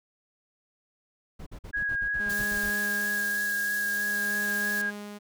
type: noise bursts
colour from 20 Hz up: brown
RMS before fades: -40 dBFS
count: 11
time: 1.39-2.705 s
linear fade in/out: 10 ms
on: 75 ms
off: 49 ms
type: tone with vibrato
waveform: sine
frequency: 1646 Hz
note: G#6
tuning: 16 cents flat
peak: -26 dBFS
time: 1.73-4.91 s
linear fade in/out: 20 ms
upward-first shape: sine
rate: 3.1 Hz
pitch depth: 16 cents each way
type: tone with tremolo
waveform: sawtooth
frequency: 206.4 Hz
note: G#3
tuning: 10 cents flat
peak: -31 dBFS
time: 2.19-5.19 s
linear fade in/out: 20 ms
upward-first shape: sine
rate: 0.51 Hz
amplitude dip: 75%
type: high-pass noise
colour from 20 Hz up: white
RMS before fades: -38 dBFS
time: 2.29-4.82 s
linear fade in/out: 10 ms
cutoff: 3600 Hz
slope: 24 dB/octave
effects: none